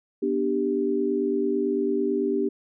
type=chord; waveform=sine; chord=G major; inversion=first; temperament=just; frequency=245 / 294 / 392 Hz; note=B3 / D4 / G4; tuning=-14 / +2 / 0 cents; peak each=-28 / -27 / -24 dBFS; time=0.22-2.49 s; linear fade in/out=10 ms; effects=none